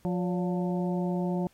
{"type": "harmonic tone with a mistuned harmonic", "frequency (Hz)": 177.8, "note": "F3", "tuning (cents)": 31, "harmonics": [1, 2, 3, 4, 5], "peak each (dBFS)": [-27, -33, -37, -39, -41], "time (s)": [0.05, 1.47], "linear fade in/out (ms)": 0, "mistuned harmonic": 3, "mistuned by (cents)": 97, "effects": ["pink hiss -63 dBFS RMS until 1.53 s", "MP3 64 kbps"]}